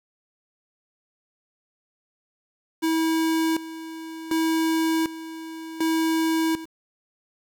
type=tone with tremolo; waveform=square; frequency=323.2 Hz; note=E4; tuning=34 cents flat; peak=-21 dBFS; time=2.82-6.66 s; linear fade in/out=20 ms; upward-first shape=square; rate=0.67 Hz; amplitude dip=80%; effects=8-bit